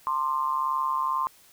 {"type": "tone with amplitude modulation", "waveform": "sine", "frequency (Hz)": 1050, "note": "C6", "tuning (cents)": 6, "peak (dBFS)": -20, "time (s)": [0.07, 1.27], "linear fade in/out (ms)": 0, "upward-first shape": "sine", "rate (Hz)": 142, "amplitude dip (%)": 80, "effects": ["white hiss -56 dBFS RMS until 1.52 s"]}